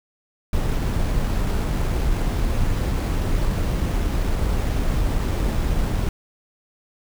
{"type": "noise with sample-and-hold", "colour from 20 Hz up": "brown", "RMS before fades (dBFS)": -21, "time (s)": [0.53, 6.09], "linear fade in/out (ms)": 2, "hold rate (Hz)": 8820, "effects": []}